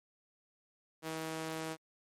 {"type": "tone with high-pass filter", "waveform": "sawtooth", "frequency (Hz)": 159.9, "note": "D#3", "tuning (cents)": 48, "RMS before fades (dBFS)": -40, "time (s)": [1.02, 1.77], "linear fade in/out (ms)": 50, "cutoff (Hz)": 320, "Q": 0.81, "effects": ["MP3 64 kbps"]}